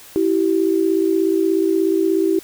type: tone pair together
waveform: sine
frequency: 328.6 / 385.3 Hz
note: E4 / G4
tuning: -5 / -30 cents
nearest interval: minor third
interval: 275 cents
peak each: -17 dBFS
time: 0.16-2.39 s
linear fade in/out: 0 ms
effects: white hiss -42 dBFS RMS until 2.43 s